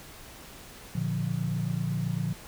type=chord; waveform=sine; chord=Bb major; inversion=none; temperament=equal; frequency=116.54 / 146.83 / 174.61 Hz; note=Bb2 / D3 / F3; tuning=0 / 0 / 0 cents; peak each=-32 / -31 / -31 dBFS; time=0.95-2.33 s; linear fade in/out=5 ms; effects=pink hiss -47 dBFS RMS until 2.47 s